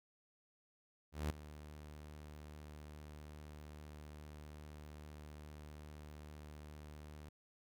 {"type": "tone with ADSR envelope", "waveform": "sawtooth", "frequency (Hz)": 75.2, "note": "D2", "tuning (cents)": 42, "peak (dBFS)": -31, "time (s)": [1.12, 7.29], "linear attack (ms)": 180, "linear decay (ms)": 11, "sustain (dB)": -16, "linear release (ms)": 5, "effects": []}